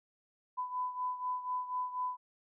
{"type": "beating tone pair", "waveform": "sine", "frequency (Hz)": [1000, 1004.1], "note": ["B5", "B5"], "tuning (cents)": [21, 28], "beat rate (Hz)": 4.1, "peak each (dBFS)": [-35, -40], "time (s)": [0.57, 2.17], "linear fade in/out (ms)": 20, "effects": []}